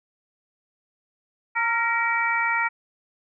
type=harmonic tone with a mistuned harmonic; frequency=460.7 Hz; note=A#4; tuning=20 cents flat; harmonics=2 / 3 / 4 / 5; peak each=-26 / -26 / -26 / -26 dBFS; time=1.55-2.69 s; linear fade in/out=20 ms; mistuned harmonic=4; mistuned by=+43 cents; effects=none